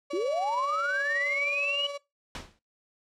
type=tone with tremolo; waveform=35% pulse; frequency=569 Hz; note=C#5; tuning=45 cents sharp; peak=-31 dBFS; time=0.1-1.98 s; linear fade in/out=10 ms; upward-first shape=sine; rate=19 Hz; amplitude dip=40%
type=linear sweep; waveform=sine; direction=up; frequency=317.6 to 2960 Hz; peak=-26 dBFS; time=0.13-1.87 s; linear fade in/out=5 ms
type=noise with exponential decay; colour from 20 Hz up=pink; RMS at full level=-33 dBFS; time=2.35-2.59 s; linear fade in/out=1 ms; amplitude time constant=51 ms
effects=noise-tail reverb RT60 0.2 s tail -19 dB re dry + low-pass 6000 Hz 12 dB/octave